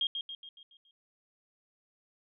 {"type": "tone with echo", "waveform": "sine", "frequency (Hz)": 3233, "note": "G#7", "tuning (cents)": -47, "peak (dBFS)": -27, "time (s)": [0.01, 0.07], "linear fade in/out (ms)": 2, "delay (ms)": 140, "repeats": 6, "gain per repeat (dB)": -6, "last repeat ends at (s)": 0.91, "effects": []}